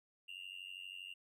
triangle tone with amplitude modulation, 2800 Hz, F7, 4 cents sharp, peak -40 dBFS, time 0.28-1.14 s, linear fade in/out 10 ms, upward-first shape sine, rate 92.5 Hz, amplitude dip 100%, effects tanh soft clip ceiling -37 dBFS

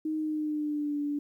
sine tone with pitch glide, 311.6 to 290.7 Hz, D#4 to D4, +3 to -18 cents, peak -28 dBFS, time 0.05-1.19 s, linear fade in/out 5 ms, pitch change -121 cents, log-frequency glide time 0.16-0.99 s, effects 11-bit

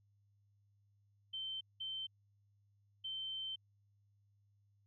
sine tone bursts at uneven times, 3100 Hz, G7, 20 cents flat, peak -40 dBFS, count 3, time 1.33-1.61 / 1.8-2.07 / 3.04-3.56 s, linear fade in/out 10 ms, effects added 101 Hz sine -70 dBFS peak until 4.86 s

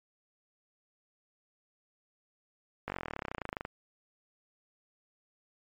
slowing click train, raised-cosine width 0.5 ms, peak -20 dBFS, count 27, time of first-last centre 2.88-3.651 s, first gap 20 ms, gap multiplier 1.03, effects MP3 64 kbps

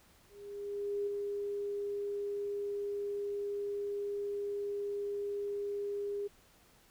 sine tone with ADSR envelope, 406.1 Hz, G#4, 39 cents flat, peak -31 dBFS, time 0.28-6.28 s, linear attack 790 ms, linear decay 8 ms, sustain -3 dB, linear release 15 ms, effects pink hiss -64 dBFS RMS until 6.9 s

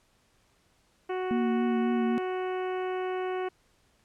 harmonic tone, 370 Hz, F#4, in tune, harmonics 1 / 2 / 3 / 4 / 5 / 6 / 7 / 8, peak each -30 / -36 / -41 / -44 / -47 / -48 / -50 / -52 dBFS, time 1.09-3.49 s, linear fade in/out 10 ms
sine tone with vibrato, 234.1 Hz, A#3, 8 cents sharp, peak -25 dBFS, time 1.31-2.18 s, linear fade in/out 0 ms, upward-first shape triangle, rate 3.7 Hz, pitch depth 28 cents each way
effects pink hiss -67 dBFS RMS until 4.04 s + low-pass 10000 Hz 12 dB/octave

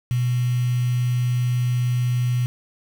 sine tone with quantisation, 123.47 Hz, B2, in tune, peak -18 dBFS, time 0.11-2.46 s, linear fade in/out 0 ms, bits 6, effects none

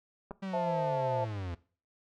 clicks, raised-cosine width 1 ms, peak -27 dBFS, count 2, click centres 0.309 / 0.314 s
45% pulse linear sweep, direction down, 196 to 82.41 Hz, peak -35 dBFS, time 0.42-1.55 s, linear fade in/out 10 ms
sine chord, A minor, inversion first, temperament equal, 523.3 / 659.3 / 880 Hz, C5 / E5 / A5, 0 / 0 / 0 cents, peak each -33 dBFS, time 0.53-1.25 s, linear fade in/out 10 ms
effects noise-tail reverb RT60 0.4 s tail -19 dB re dry + low-pass 4000 Hz 12 dB/octave

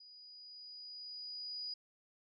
sine tone with level ramp, 4919 Hz, D#8, 21 cents flat, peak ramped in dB -55 to -39 dBFS, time 0-1.74 s, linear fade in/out 5 ms, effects none

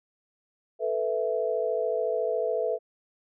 sine chord, A suspended second, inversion none, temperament equal, 440 / 493.9 / 659.3 Hz, A4 / B4 / E5, 0 / 0 / 0 cents, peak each -29 dBFS, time 0.79-2.79 s, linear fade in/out 50 ms, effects none

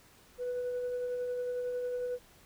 sine tone with tremolo, 493.9 Hz, B4, in tune, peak -29 dBFS, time 0.38-2.19 s, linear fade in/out 50 ms, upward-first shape sine, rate 11 Hz, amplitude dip 30%, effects tanh soft clip ceiling -30 dBFS + pink hiss -60 dBFS RMS until 2.45 s

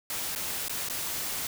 white noise with dropouts, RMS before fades -33 dBFS, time 0.1-1.47 s, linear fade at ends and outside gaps 1 ms, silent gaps 0.351-0.359 / 0.683-0.695 / 0.887-0.898 s, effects none

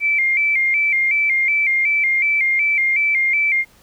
sine tone with vibrato, 2217 Hz, C#7, in tune, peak -14 dBFS, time 0-3.65 s, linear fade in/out 50 ms, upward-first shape square, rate 2.7 Hz, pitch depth 79 cents each way, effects pink hiss -52 dBFS RMS until 3.82 s

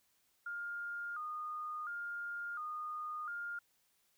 sine tone with vibrato, 1315 Hz, E6, 5 cents flat, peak -39 dBFS, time 0.46-3.59 s, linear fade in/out 5 ms, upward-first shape square, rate 0.71 Hz, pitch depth 120 cents each way, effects white hiss -75 dBFS RMS until 4.17 s

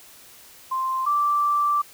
sine tone pair in turn, 1046.5 / 1170.5 Hz, C6 / D6, 0 / -6 cents, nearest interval major second, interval 194 cents, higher second, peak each -22 / -18 dBFS, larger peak second, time 0.71-1.06 / 1.06-1.82 s, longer second, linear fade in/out 10 ms, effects white hiss -48 dBFS RMS until 1.93 s

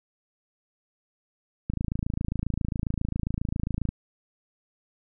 click train, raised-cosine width 5 ms, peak -15 dBFS, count 61, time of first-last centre 1.7-3.89 s, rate 27.4 Hz, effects none

